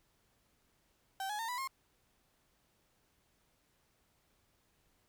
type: tone with pitch steps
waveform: 35% pulse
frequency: 774 / 839.2 / 909.9 / 986.5 / 1069.6 Hz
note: G5 / G#5 / A#5 / B5 / C6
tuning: -22 / +18 / -42 / -2 / +38 cents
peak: -35 dBFS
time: 1.2-1.675 s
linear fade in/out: 2 ms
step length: 95 ms
effects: pink hiss -74 dBFS RMS until 5.08 s

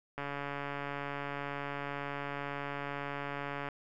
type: click train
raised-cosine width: 0.5 ms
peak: -23 dBFS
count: 499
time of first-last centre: 0.18-3.687 s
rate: 142 Hz
effects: none

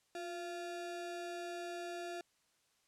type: ring-modulated tone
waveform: square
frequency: 520 Hz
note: C5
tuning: 11 cents flat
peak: -39 dBFS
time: 0.15-2.21 s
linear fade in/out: 2 ms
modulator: 166 Hz
effects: white hiss -75 dBFS RMS until 2.87 s + low-pass 9000 Hz 12 dB/octave

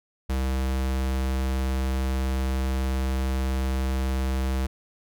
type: tone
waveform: square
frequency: 65.6 Hz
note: C2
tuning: 5 cents sharp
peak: -24 dBFS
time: 0.29-4.67 s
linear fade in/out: 10 ms
effects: none

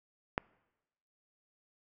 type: click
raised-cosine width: 0.5 ms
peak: -14 dBFS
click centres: 0.379 s
effects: noise-tail reverb RT60 1.0 s tail -25 dB re dry

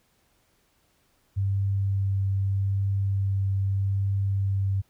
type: tone with vibrato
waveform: sine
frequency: 98 Hz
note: G2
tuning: in tune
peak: -22 dBFS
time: 1.36-4.82 s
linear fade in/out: 20 ms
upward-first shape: triangle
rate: 0.81 Hz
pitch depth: 11 cents each way
effects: pink hiss -67 dBFS RMS until 4.89 s

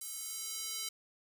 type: tone with high-pass filter sweep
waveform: square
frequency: 437.9 Hz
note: A4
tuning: 8 cents flat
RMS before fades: -41 dBFS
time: 0.01-0.89 s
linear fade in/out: 5 ms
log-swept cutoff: 8600 to 4200 Hz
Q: 1
effects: 10-bit

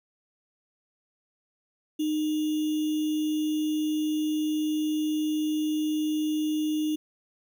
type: tone with sample-and-hold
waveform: sine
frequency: 306.9 Hz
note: D#4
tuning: 24 cents flat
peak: -24 dBFS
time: 1.99-6.96 s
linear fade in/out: 10 ms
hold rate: 3150 Hz
effects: none

